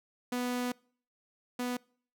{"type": "tone pair in turn", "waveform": "sawtooth", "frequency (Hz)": [246.9, 246.9], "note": ["B3", "B3"], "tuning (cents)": [0, 0], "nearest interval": "unison", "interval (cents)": 0, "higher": "neither", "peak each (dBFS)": [-27, -28], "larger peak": "first", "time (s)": [[0.32, 0.72], [1.59, 1.77]], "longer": "first", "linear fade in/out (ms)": 5, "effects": ["noise-tail reverb RT60 0.5 s tail -25 dB re dry"]}